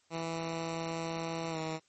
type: tone with pitch glide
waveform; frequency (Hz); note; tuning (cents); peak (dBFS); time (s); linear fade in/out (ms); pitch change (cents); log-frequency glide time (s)
10% pulse; 164.81 to 159.38; E3 to D#3; 0 to +42; -26; 0.1-1.8; 50; -58; 1.5-1.57
effects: white hiss -70 dBFS RMS until 1.88 s + MP3 32 kbps